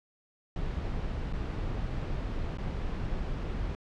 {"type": "noise with dropouts", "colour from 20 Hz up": "brown", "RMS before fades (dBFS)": -33, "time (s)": [0.56, 3.75], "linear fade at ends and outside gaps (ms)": 1, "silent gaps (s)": [[1.326, 1.334], [2.573, 2.584]], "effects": ["low-pass 4000 Hz 12 dB/octave"]}